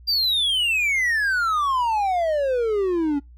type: exponential sweep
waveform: triangle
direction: down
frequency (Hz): 4800 to 277.2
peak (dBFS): -17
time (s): 0.07-3.2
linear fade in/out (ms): 20
effects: noise-tail reverb RT60 0.2 s tail -25 dB re dry + added 60 Hz sine -43 dBFS peak until 3.37 s

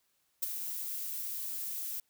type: noise with ADSR envelope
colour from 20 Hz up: violet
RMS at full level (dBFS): -29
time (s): 0.42-2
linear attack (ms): 13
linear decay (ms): 17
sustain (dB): -9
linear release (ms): 3
effects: white hiss -75 dBFS RMS until 2.09 s

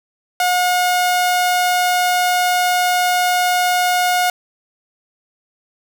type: tone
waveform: sawtooth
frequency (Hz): 721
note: F#5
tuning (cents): -45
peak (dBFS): -10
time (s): 0.4-4.3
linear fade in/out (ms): 2
effects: none

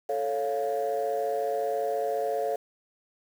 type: chord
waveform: sine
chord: A augmented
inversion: none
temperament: equal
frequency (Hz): 440 / 554.4 / 698.5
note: A4 / C#5 / E#5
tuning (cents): 0 / 0 / 0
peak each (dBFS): -29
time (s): 0.09-2.56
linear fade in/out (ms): 5
effects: tanh soft clip ceiling -20 dBFS + 8-bit

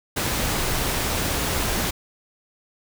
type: noise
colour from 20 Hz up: pink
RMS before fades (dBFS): -24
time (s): 0.16-1.91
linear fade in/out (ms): 10
effects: none

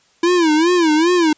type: tone with vibrato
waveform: square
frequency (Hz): 330.9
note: E4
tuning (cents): +7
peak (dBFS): -12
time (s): 0.23-1.33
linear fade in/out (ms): 5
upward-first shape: sine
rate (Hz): 2.5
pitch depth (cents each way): 150
effects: white hiss -56 dBFS RMS until 1.37 s + resampled to 16000 Hz

